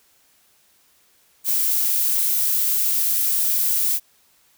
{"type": "noise", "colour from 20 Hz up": "violet", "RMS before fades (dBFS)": -20, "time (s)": [1.44, 4], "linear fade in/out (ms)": 50, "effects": ["white hiss -59 dBFS RMS until 4.57 s"]}